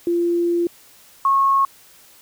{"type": "tone pair in turn", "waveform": "sine", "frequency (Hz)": [344.3, 1093.1], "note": ["F4", "C#6"], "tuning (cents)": [-25, -25], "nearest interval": "octave + minor sixth", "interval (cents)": 2000, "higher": "second", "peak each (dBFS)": [-16, -13], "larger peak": "second", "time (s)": [[0.07, 0.67], [1.25, 1.65]], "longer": "first", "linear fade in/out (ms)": 2, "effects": ["white hiss -49 dBFS RMS until 2.21 s"]}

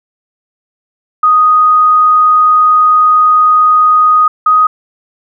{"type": "tone pair in turn", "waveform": "sine", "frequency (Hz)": [1244.5, 1251.7], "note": ["D#6", "D#6"], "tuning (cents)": [0, 10], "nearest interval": "unison", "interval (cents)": 10, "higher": "second", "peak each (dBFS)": -4, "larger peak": "neither", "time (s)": [[1.23, 4.28], [4.46, 4.67]], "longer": "first", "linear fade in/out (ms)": 5, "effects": []}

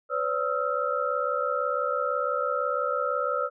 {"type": "tone cluster", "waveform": "sine", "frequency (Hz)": [505, 571, 1283, 1361], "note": ["B4", "D5", "E6", "F6"], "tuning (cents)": [39, -49, -47, -45], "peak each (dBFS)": -30, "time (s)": [0.09, 3.5], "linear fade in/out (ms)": 50, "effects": []}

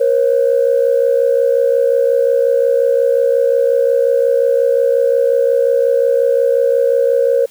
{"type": "tone pair together", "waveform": "sine", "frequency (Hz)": [475.3, 540.9], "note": ["A#4", "C#5"], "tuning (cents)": [34, -43], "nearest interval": "major second", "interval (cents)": 223, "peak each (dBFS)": -12, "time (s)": [0, 7.46], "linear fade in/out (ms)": 10, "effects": ["tanh soft clip ceiling -3 dBFS", "white hiss -46 dBFS RMS until 7.5 s"]}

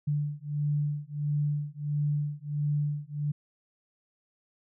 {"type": "beating tone pair", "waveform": "sine", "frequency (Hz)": [146.3, 147.8], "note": ["D3", "D3"], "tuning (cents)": [-6, 11], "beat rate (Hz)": 1.5, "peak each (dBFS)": -30, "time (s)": [0.07, 3.32], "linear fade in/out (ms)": 10, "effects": []}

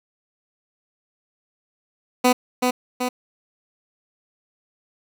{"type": "tone with echo", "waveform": "15% pulse", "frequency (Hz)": 250, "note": "B3", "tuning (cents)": 21, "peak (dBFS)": -7, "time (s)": [2.24, 2.33], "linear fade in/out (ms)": 10, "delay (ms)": 380, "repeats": 2, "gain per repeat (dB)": -4, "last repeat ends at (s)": 3.09, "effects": []}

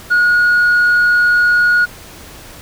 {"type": "tone with tanh clipping", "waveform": "sine", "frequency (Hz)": 1446, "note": "F#6", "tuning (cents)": -40, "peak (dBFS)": -9, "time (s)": [0.1, 1.86], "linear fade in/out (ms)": 20, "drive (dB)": 1, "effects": ["pink hiss -36 dBFS RMS until 2.61 s"]}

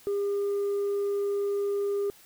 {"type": "tone", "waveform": "sine", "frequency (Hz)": 403.2, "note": "G4", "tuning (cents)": 49, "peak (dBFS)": -23, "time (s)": [0.07, 2.1], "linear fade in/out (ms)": 0, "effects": ["tanh soft clip ceiling -24 dBFS", "white hiss -55 dBFS RMS until 2.25 s"]}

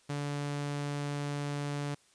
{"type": "tone", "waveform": "sawtooth", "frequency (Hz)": 144.3, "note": "D3", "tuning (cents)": -30, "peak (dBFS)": -29, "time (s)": [0.09, 1.95], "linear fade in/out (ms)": 10, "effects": ["white hiss -65 dBFS RMS until 2.14 s", "resampled to 22050 Hz"]}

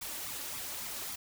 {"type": "noise with flanger", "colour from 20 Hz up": "white", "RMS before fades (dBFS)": -40, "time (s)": [0.01, 1.16], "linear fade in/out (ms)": 10, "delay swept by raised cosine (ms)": [0.83, 3.53], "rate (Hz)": 3.6, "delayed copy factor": 0.6, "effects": []}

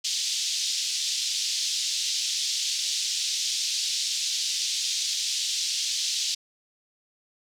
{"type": "band-pass noise", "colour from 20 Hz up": "white", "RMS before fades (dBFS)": -28, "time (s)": [0.04, 6.35], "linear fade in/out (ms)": 10, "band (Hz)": [3300, 6200], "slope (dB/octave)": 24, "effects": []}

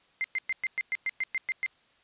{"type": "tone bursts", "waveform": "sine", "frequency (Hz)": 2087, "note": "C7", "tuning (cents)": -5, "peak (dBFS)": -26, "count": 11, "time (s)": [0.21, 1.662], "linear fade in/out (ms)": 0, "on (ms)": 32, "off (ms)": 110, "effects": ["white hiss -64 dBFS RMS until 2.03 s", "resampled to 8000 Hz"]}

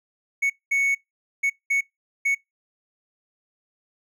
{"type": "tone bursts at uneven times", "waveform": "triangle", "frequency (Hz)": 2217, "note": "C#7", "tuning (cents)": 0, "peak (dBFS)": -17, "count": 5, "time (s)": [[0.42, 0.5], [0.71, 0.95], [1.43, 1.5], [1.7, 1.81], [2.25, 2.35]], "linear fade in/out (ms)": 10, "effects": ["noise-tail reverb RT60 0.2 s tail -26 dB re dry"]}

